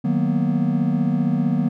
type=chord; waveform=triangle; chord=B major seventh; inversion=first; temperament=just; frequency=154.34 / 185.21 / 231.5 / 246.9 Hz; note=D#3 / F#3 / A#3 / B3; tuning=-14 / +2 / -12 / 0 cents; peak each=-21 dBFS; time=0.04-1.69 s; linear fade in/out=10 ms; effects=none